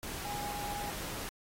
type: tone in noise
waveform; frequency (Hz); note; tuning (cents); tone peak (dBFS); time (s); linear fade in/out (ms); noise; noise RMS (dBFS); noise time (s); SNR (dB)
sine; 821; G#5; -20; -38; 0.25-0.9; 0; pink; -41; 0.03-1.29; 0
effects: AAC 48 kbps